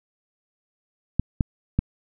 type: clicks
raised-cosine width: 5 ms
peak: -7 dBFS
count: 3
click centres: 1.196 / 1.408 / 1.79 s
effects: none